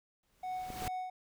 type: noise with exponential growth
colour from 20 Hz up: pink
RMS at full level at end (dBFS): -39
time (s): 0.23-0.88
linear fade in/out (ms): 2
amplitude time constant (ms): 140
type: tone with tremolo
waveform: triangle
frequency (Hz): 740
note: F#5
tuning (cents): 0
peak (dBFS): -33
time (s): 0.43-1.1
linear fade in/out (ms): 5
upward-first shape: sine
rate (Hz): 2.4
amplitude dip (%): 65
type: clicks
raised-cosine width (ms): 2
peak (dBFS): -30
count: 2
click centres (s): 0.703 / 0.822
effects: none